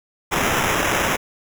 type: noise with sample-and-hold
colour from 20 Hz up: violet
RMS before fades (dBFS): -20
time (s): 0.31-1.17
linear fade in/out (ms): 20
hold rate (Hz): 4410
effects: none